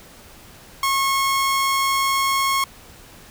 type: tone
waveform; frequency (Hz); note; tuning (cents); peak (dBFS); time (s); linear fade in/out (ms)
sawtooth; 1089; C#6; -31; -14; 0.83-2.64; 2
effects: pink hiss -45 dBFS RMS until 3.3 s